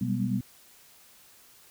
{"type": "tone cluster", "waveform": "sine", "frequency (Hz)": [124, 192.5, 201.5, 244], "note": ["B2", "G3", "G3", "B3"], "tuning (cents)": [7, -31, 48, -21], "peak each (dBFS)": -31, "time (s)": [0.01, 0.41], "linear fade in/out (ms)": 5, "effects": ["white hiss -56 dBFS RMS until 1.7 s"]}